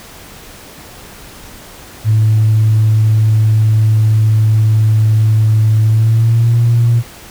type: tone with pitch glide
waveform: sine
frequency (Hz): 109 to 117.5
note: A2 to A#2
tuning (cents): -16 to +14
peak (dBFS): -6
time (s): 2.04-7.03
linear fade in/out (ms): 50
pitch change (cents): +130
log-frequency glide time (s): 5.83-6.57
effects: tanh soft clip ceiling -3 dBFS + pink hiss -35 dBFS RMS until 7.3 s